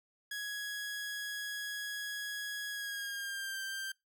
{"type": "tone with pitch glide", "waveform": "sawtooth", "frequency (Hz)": [1667, 1574.3], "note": ["G#6", "G6"], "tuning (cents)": [6, 7], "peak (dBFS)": -34, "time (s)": [0.31, 3.92], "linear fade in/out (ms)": 5, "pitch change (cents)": -99, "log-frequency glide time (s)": [2.7, 3.59], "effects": ["noise-tail reverb RT60 0.2 s tail -23 dB re dry"]}